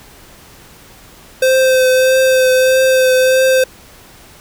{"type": "tone with vibrato", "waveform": "square", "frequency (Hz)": 518, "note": "C5", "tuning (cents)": -17, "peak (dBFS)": -9, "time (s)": [1.42, 3.64], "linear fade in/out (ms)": 5, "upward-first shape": "triangle", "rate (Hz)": 1.6, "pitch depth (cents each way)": 21, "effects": ["pink hiss -41 dBFS RMS until 4.4 s"]}